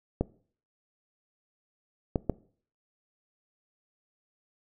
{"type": "clicks", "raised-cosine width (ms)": 2, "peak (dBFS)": -12, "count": 3, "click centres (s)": [0.21, 2.158, 2.297], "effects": ["noise-tail reverb RT60 0.5 s tail -21 dB re dry"]}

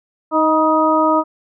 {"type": "harmonic tone with a mistuned harmonic", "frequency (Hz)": 312.8, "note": "D#4", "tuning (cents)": 9, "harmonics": [1, 2, 3, 4], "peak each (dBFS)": [-17, -17, -17, -17], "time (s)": [0.31, 1.24], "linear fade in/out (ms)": 50, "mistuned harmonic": 3, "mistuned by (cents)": 37, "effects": []}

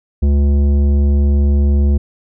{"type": "tone with tanh clipping", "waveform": "triangle", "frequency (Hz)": 71.2, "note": "C#2", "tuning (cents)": 47, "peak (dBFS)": -11, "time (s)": [0.22, 1.98], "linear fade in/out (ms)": 10, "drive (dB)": 16, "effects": []}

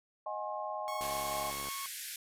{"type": "chord", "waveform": "sine", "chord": "Ab dominant seventh", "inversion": "second", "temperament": "equal with one note detuned", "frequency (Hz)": [622.3, 740, 830.6, 1068.5], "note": ["Eb5", "Gb5", "Ab5", "C6"], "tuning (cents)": [0, 0, 0, 36], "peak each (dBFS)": [-40, -44, -40, -41], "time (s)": [0.26, 1.51], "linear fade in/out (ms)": 5}
{"type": "tone", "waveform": "sawtooth", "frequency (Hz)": 1099, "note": "C#6", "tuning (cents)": -15, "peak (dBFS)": -36, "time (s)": [0.88, 1.86], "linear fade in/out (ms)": 0}
{"type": "click train", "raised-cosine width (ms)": 1, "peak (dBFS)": -31, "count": 48, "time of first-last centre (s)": [1.01, 1.685], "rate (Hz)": 69.6}
{"type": "band-pass noise", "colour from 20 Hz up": "white", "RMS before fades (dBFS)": -43, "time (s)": [1.01, 2.16], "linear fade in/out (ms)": 2, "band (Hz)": [1500, 14000], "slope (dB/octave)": 96}
{"effects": []}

